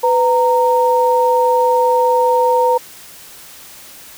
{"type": "tone pair together", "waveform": "sine", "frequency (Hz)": [500, 925], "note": ["B4", "A#5"], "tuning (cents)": [21, -14], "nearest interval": "major seventh", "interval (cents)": 1065, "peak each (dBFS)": -13, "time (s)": [0.03, 2.78], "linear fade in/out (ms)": 10, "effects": ["white hiss -38 dBFS RMS until 4.17 s"]}